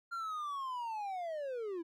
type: linear sweep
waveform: triangle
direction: down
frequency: 1396 to 320.6 Hz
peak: -35 dBFS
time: 0.11-1.83 s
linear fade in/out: 20 ms
effects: none